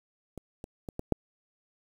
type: clicks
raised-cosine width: 2 ms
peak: -26 / -27 / -24 / -20 / -10 dBFS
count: 5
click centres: 0.377 / 0.641 / 0.888 / 0.994 / 1.123 s
effects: 8-bit